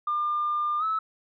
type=tone with pitch glide; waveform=sine; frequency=1200 to 1301.1 Hz; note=D6 to E6; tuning=+37 to -23 cents; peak=-23 dBFS; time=0.07-0.99 s; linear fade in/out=5 ms; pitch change=+140 cents; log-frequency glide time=0.79-0.84 s; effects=tanh soft clip ceiling -19 dBFS